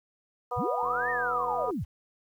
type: harmonic tone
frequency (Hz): 244.9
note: B3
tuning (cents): -14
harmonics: 2 / 3 / 4 / 5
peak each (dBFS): -34 / -34 / -34 / -34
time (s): 0.51-1.71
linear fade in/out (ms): 10
type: linear two-way sweep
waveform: sine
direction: up then down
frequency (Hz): 43.65 to 1864.7 to 43.65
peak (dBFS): -29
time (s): 0.56-1.85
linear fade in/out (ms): 20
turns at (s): 1.1
type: click train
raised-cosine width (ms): 1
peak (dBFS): -32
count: 79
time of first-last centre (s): 0.83-1.709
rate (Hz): 88.7
effects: 10-bit